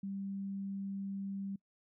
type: tone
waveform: sine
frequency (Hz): 196.4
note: G3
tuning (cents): +4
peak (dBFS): -37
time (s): 0.03-1.56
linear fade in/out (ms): 5
effects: noise-tail reverb RT60 0.1 s tail -25 dB re dry